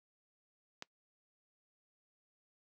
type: click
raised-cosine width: 0.2 ms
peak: -25 dBFS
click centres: 0.824 s
effects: noise-tail reverb RT60 0.1 s tail -22 dB re dry + high-pass 200 Hz 12 dB/octave